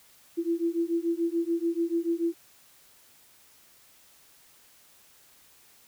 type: beating tone pair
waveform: sine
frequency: 333 / 339.9 Hz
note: E4 / F4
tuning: +18 / -47 cents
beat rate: 6.9 Hz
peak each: -28 dBFS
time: 0.37-2.34 s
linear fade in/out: 20 ms
effects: white hiss -58 dBFS RMS until 5.87 s